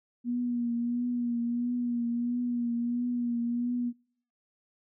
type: tone with vibrato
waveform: sine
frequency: 240 Hz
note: B3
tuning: 49 cents flat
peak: -27 dBFS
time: 0.24-3.93 s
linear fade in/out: 50 ms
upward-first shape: triangle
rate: 1.5 Hz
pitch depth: 38 cents each way
effects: noise-tail reverb RT60 0.6 s tail -24 dB re dry